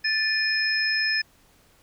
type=tone cluster; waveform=sine; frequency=1757 / 2445 / 5150 Hz; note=A6 / D#7 / E8; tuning=-3 / -31 / -41 cents; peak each=-24 / -30 / -25 dBFS; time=0.04-1.22 s; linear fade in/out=10 ms; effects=pink hiss -59 dBFS RMS until 1.82 s